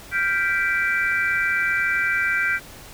sine chord, G dominant seventh, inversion third, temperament equal with one note detuned, 1396.9 / 1568 / 1975.5 / 2336 Hz, F6 / G6 / B6 / D7, 0 / 0 / 0 / -10 cents, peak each -27 / -22 / -26 / -25 dBFS, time 0.11-2.6 s, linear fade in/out 50 ms, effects pink hiss -42 dBFS RMS until 2.93 s

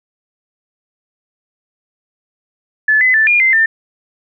sine tone with pitch steps, 1731 / 2022 / 1761 / 2420 / 2077 / 1795 Hz, A6 / B6 / A6 / D#7 / C7 / A6, -29 / +40 / +1 / -49 / -13 / +34 cents, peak -8 dBFS, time 2.88-3.66 s, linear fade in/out 5 ms, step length 130 ms, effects none

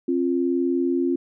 sine tone pair together, 267.5 / 347.8 Hz, C4 / F4, +38 / -7 cents, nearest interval perfect fourth, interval 455 cents, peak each -22 dBFS, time 0.08-1.16 s, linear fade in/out 5 ms, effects none

